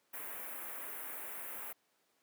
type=band-stop noise; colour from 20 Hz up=white; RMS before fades=-44 dBFS; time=0.13-1.73 s; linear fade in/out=10 ms; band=2300 to 11000 Hz; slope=24 dB/octave; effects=pink hiss -75 dBFS RMS until 2.22 s + high-pass 300 Hz 12 dB/octave